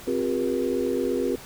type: tone cluster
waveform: sine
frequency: 262.9 / 356.6 / 405.3 / 479.6 Hz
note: C4 / F4 / G#4 / A#4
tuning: +8 / +36 / -42 / +49 cents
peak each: -28 dBFS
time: 0.07-1.36 s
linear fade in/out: 5 ms
effects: pink hiss -43 dBFS RMS until 1.45 s